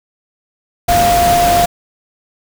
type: tone in noise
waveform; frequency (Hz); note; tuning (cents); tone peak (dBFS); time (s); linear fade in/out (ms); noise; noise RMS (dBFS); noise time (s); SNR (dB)
sine; 698.5; F5; 0; -9; 0.88-1.66; 10; pink; -17; 0.88-1.66; +5
effects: none